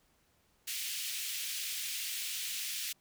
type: high-pass noise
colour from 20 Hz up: pink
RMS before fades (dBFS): -38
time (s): 0.67-2.93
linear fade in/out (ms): 10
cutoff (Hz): 2400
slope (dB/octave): 24
effects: pink hiss -71 dBFS RMS until 3 s